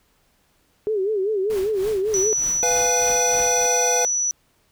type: tone with vibrato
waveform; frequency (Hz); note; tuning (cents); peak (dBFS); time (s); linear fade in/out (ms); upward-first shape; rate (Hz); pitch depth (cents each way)
sine; 406.3; G#4; -38; -19; 0.87-2.33; 0; sine; 5.1; 140
type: noise with tremolo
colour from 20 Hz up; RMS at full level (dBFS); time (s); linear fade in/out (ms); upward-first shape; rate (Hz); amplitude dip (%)
pink; -35; 1.5-3.66; 0; triangle; 3.3; 90
type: tone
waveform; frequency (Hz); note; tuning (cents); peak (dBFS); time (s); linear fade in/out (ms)
sine; 5920; F#8; 0; -19; 2.14-4.31; 0
type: chord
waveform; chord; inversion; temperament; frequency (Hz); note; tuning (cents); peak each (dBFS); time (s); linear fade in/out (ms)
square; F diminished; second; equal; 493.9 / 698.5 / 830.6; Cb5 / F5 / Ab5; 0 / 0 / 0; -23 / -26 / -28; 2.63-4.05; 0
effects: pink hiss -63 dBFS RMS until 4.71 s